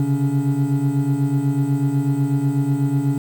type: tone cluster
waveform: triangle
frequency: 134 / 142.1 / 282 Hz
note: C3 / C#3 / C#4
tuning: +42 / +43 / +30 cents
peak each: -19 dBFS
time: 0-3.18 s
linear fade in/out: 2 ms
effects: 7-bit